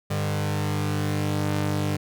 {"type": "tone pair together", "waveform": "sawtooth", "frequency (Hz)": [100, 149.83], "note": ["G2", "D3"], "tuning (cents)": [35, 35], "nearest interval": "perfect fifth", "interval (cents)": 700, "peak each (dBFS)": [-22, -23], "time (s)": [0.1, 1.97], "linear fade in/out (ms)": 10, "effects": []}